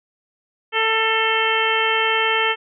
harmonic tone with a mistuned harmonic, 445.2 Hz, A4, 20 cents sharp, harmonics 1 / 2 / 3 / 4 / 5 / 6 / 7, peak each -24 / -24 / -24 / -24 / -24 / -24 / -24 dBFS, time 0.72-2.56 s, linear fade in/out 50 ms, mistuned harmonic 5, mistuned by -38 cents, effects none

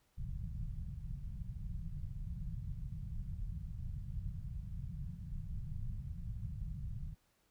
pink low-pass noise, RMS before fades -42 dBFS, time 0.17-7.15 s, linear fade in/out 20 ms, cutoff 170 Hz, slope 48 dB/octave, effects pink hiss -75 dBFS RMS until 7.5 s

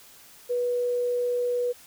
sine tone, 488.5 Hz, B4, 19 cents flat, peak -23 dBFS, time 0.49-1.73 s, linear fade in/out 20 ms, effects white hiss -51 dBFS RMS until 1.86 s

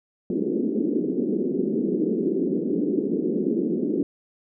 white band-pass noise, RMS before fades -24 dBFS, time 0.3-4.03 s, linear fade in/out 2 ms, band 190 to 410 Hz, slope 48 dB/octave, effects none

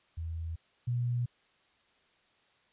sine tone pair in turn, 82 / 121.36 Hz, E2 / B2, -9 / -30 cents, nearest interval perfect fifth, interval 679 cents, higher second, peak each -34 / -28 dBFS, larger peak second, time 0.17-0.56 / 0.87-1.26 s, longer neither, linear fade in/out 10 ms, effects white hiss -68 dBFS RMS until 2.72 s + resampled to 8000 Hz

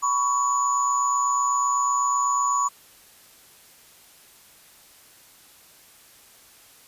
sine tone cluster, 992 / 1120 / 6890 Hz, B5 / C#6 / A8, +7 / +18 / -37 cents, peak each -27 / -21 / -28 dBFS, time 0.02-2.69 s, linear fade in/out 20 ms, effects white hiss -52 dBFS RMS until 6.87 s + resampled to 32000 Hz

